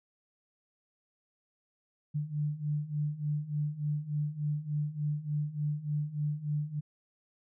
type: beating tone pair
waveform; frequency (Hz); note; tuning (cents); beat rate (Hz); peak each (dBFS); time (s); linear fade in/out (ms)
sine; 146.83 / 150.23; D3 / D3; 0 / +40; 3.4; -35 / -32; 2.14-6.81; 20
effects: none